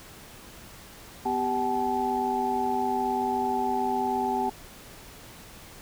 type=tone cluster; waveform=sine; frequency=249.7 / 391.5 / 761 / 860 Hz; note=B3 / G4 / F#5 / A5; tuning=+19 / -2 / +48 / -40 cents; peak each=-32 / -31 / -29 / -28 dBFS; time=1.25-4.5 s; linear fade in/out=10 ms; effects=pink hiss -47 dBFS RMS until 5.81 s